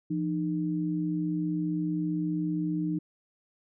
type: tone pair together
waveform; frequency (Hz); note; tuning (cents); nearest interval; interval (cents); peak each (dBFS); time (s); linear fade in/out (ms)
sine; 170.7 / 305.9; F3 / D#4; -39 / -29; minor seventh; 1010; -30 / -29; 0.1-2.99; 10
effects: none